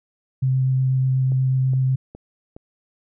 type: tone with vibrato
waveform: sine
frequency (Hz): 130.81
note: C3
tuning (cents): 0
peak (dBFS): -16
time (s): 0.42-1.96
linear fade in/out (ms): 10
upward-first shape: sine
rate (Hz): 8.2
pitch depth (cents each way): 9
type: click train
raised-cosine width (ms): 2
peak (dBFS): -25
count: 4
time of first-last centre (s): 1.32-2.565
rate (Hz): 2.41
effects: none